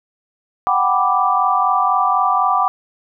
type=chord; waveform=sine; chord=G major seventh; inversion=third; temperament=equal; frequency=740 / 784 / 987.8 / 1174.7 Hz; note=F#5 / G5 / B5 / D6; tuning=0 / 0 / 0 / 0 cents; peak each=-19 / -20 / -20 / -16 dBFS; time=0.67-2.68 s; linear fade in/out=0 ms; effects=none